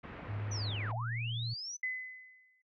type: low-pass noise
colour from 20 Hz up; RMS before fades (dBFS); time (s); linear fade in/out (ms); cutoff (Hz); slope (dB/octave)
pink; -46; 0.03-0.92; 10; 2400; 24
type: tone with pitch glide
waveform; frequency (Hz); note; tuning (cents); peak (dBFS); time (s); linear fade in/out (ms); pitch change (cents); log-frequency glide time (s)
sine; 103.83 to 116.55; G#2 to A#2; 0 to 0; -35; 0.28-1.54; 10; +200; 0.85-0.95
type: linear two-way sweep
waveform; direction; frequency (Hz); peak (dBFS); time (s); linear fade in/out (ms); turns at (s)
sine; down then up; 6100 to 610 to 6100; -39; 0.51-1.77; 10; 0.94
type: tone with exponential decay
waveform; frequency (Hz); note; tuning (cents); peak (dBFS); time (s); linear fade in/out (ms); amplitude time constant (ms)
sine; 2025; B6; +43; -31; 1.83-2.62; 5; 170
effects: noise-tail reverb RT60 0.1 s tail -20 dB re dry + high-pass 60 Hz 12 dB/octave

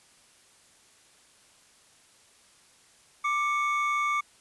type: tone pair together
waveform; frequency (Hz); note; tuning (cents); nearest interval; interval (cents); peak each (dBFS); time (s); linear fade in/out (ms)
triangle; 1178.5 / 2217; D6 / C#7; +6 / 0; major seventh; 1094; -24 / -28; 3.24-4.21; 10
effects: white hiss -59 dBFS RMS until 4.4 s + resampled to 24000 Hz

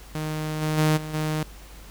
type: tone with level steps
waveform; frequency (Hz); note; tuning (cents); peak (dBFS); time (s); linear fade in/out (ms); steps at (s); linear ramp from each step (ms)
sawtooth; 154.7; D#3; -10; -23 / -19 / -14 / -28 / -20; 0.15-1.43; 0; 0.61 / 0.77 / 0.96 / 1.13; 20
effects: added 50 Hz sine -43 dBFS peak until 1.9 s + pink hiss -48 dBFS RMS until 1.9 s

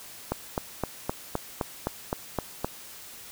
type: click train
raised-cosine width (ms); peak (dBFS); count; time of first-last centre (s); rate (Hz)
1; -12; 10; 0.32-2.646; 3.87
effects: white hiss -45 dBFS RMS until 3.31 s

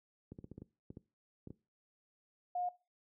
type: clicks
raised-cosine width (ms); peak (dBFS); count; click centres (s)
3; -34; 10; 0.32 / 0.388 / 0.443 / 0.516 / 0.58 / 0.62 / 0.904 / 0.971 / 1.473 / 1.505
type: tone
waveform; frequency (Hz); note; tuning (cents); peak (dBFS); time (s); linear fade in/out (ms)
sine; 716; F5; +43; -34; 2.55-2.69; 5
effects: noise-tail reverb RT60 0.3 s tail -20 dB re dry + high-pass 80 Hz 12 dB/octave

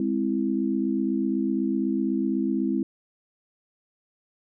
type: chord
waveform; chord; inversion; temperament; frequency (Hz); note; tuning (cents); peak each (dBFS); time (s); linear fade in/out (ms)
sine; Ab augmented; none; equal with one note detuned; 205.5 / 261.6 / 329.6; Ab3 / C4 / E4; -18 / 0 / 0; -27 / -26 / -27; 0-2.83; 2
effects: none

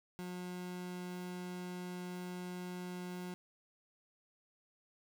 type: tone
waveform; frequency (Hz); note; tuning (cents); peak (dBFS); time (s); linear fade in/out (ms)
30% pulse; 179.9; F#3; -48; -39; 0.19-3.34; 0
effects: none

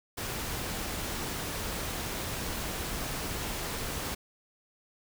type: noise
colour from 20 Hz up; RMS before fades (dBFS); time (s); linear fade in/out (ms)
pink; -35; 0.17-4.15; 10
effects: none

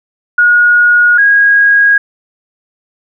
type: tone pair in turn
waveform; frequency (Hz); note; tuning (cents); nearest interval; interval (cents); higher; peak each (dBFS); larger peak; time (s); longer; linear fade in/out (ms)
sine; 1444 / 1641.8; F#6 / G#6; -43 / -20; major second; 223; second; -4; neither; 0.38-1.18 / 1.18-1.98; neither; 5
effects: none

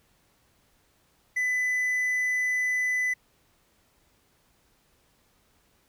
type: tone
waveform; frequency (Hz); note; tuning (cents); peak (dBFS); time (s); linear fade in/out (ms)
triangle; 2000; B6; +21; -22; 1.36-3.14; 10
effects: pink hiss -66 dBFS RMS until 5.88 s

